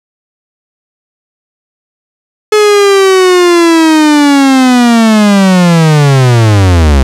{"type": "linear sweep", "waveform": "45% pulse", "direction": "down", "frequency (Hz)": [427.7, 63.9], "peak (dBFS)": -3, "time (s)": [2.52, 7.03], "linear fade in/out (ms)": 5, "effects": ["low-pass 9000 Hz 12 dB/octave", "7-bit"]}